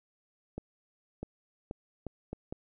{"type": "accelerating click train", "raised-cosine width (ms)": 2, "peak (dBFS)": -24, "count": 6, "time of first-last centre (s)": [0.58, 2.525], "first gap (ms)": 650, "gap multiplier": 0.74, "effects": []}